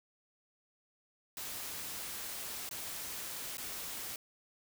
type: noise with dropouts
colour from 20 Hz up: white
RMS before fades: -42 dBFS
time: 1.37-4.16 s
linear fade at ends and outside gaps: 1 ms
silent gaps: 2.691-2.711 / 3.571-3.581 s
effects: none